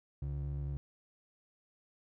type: ring-modulated tone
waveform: triangle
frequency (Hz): 103.83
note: G#2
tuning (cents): 0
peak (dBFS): -30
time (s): 0.22-0.77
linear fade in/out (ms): 0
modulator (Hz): 36.2
effects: none